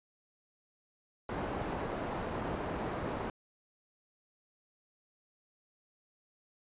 white low-pass noise, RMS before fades -37 dBFS, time 1.29-3.3 s, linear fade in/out 2 ms, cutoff 790 Hz, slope 12 dB/octave, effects resampled to 8000 Hz

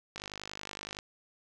click train, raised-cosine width 0.2 ms, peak -22 dBFS, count 43, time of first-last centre 0.16-0.988 s, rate 50.7 Hz, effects none

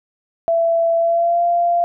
sine tone with pitch glide, 668 to 691.6 Hz, E5 to F5, +23 to -17 cents, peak -13 dBFS, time 0.48-1.84 s, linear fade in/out 0 ms, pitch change +60 cents, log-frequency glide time 0.97-1.43 s, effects none

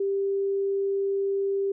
sine tone, 394.2 Hz, G4, 10 cents sharp, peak -23 dBFS, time 0-1.72 s, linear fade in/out 5 ms, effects none

